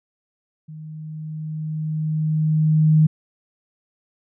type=tone with level ramp; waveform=sine; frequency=155.56 Hz; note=D#3; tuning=in tune; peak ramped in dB=-34 to -10 dBFS; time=0.68-3.07 s; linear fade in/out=10 ms; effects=none